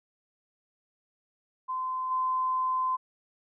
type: tone with level steps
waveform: sine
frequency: 1030 Hz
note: C6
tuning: 28 cents flat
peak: -29 / -25 dBFS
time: 1.68-2.97 s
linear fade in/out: 20 ms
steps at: 2.1 s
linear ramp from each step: 20 ms
effects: none